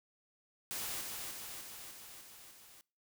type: noise with echo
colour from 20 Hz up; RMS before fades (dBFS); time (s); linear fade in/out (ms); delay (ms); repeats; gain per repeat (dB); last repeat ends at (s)
white; -40; 0.71-1.01; 0; 300; 6; -3; 2.81
effects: noise-tail reverb RT60 0.4 s tail -25 dB re dry